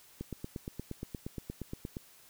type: click train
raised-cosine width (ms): 3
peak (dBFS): -25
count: 16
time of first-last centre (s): 0.21-1.968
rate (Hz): 8.53
effects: white hiss -59 dBFS RMS until 2.29 s